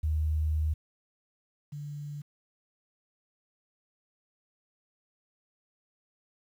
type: tone pair in turn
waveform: sine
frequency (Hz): 77.4 / 146.11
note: D#2 / D3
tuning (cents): -9 / -9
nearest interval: major seventh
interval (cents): 1100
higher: second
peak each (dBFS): -25 / -36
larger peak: first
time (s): 0.03-0.74 / 1.72-2.22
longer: first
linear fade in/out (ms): 10
effects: 10-bit